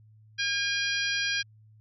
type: harmonic tone with a mistuned harmonic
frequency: 809 Hz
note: G#5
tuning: 46 cents flat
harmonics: 2 / 3 / 4 / 5 / 6 / 7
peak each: -30 / -33 / -33 / -37 / -34 / -38 dBFS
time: 0.38-1.43 s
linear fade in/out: 20 ms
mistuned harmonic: 5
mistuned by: +19 cents
effects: added 108 Hz sine -53 dBFS peak until 1.8 s